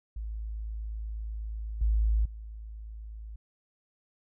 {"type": "tone with level steps", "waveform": "sine", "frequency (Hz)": 54.1, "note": "A1", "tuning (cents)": -29, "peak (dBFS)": [-33, -22, -39], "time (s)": [0.16, 3.36], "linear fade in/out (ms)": 5, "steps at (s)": [1.81, 2.25], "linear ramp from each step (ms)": 5, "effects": []}